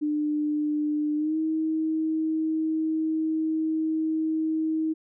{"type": "tone with pitch glide", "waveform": "sine", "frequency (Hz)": [299.6, 316.7], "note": ["D4", "D#4"], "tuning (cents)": [35, 31], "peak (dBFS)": -23, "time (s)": [0.01, 4.94], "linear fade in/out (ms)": 20, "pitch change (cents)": 96, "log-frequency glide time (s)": [1.16, 1.37], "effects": []}